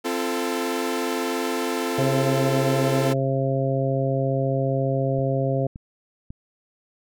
sawtooth chord, F major, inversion second, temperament equal with one note detuned, 261.6 / 341.6 / 440 Hz, C4 / F4 / A4, 0 / -38 / 0 cents, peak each -24 dBFS, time 0.04-3.14 s, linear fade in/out 20 ms
harmonic tone, 134.6 Hz, C3, 49 cents sharp, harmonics 1 / 2 / 3 / 4 / 5, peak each -23 / -29 / -29 / -26 / -29 dBFS, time 1.98-5.67 s, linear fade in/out 5 ms
clicks, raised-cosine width 5 ms, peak -24 dBFS, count 3, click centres 5.189 / 5.759 / 6.305 s
effects none

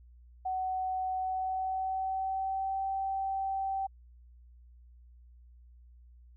sine tone with pitch glide, 750 to 774.7 Hz, F#5 to G5, +23 to -21 cents, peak -30 dBFS, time 0.45-3.87 s, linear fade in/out 10 ms, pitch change +56 cents, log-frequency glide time 1.2-2.85 s, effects added 60 Hz sine -53 dBFS peak until 6.36 s

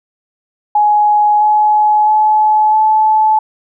sine tone with pitch steps, 838 / 847.2 / 856.6 / 866 Hz, G#5 / G#5 / A5 / A5, +15 / +34 / -47 / -28 cents, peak -7 dBFS, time 0.75-3.39 s, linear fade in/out 5 ms, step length 660 ms, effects none

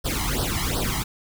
pink noise with flanger, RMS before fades -25 dBFS, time 0.04-1.04 s, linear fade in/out 20 ms, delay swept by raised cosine 0.21 to 1.01 ms, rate 2.7 Hz, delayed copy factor +1, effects none

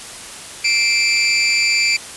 25% pulse tone with amplitude modulation, 2349 Hz, D7, in tune, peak -6 dBFS, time 0.64-1.97 s, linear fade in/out 10 ms, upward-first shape sine, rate 242 Hz, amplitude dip 75%, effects white hiss -33 dBFS RMS until 2.16 s + resampled to 24000 Hz

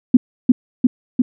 sine tone with echo, 249.7 Hz, B3, 19 cents sharp, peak -3 dBFS, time 0.14-0.17 s, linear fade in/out 5 ms, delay 350 ms, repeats 3, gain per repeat -2 dB, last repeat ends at 1.22 s, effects none

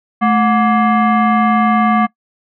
sine tone with frequency modulation, 217.7 Hz, A3, 18 cents flat, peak -9 dBFS, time 0.21-2.07 s, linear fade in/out 20 ms, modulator 946 Hz, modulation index 1.2, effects noise-tail reverb RT60 0.1 s tail -22 dB re dry

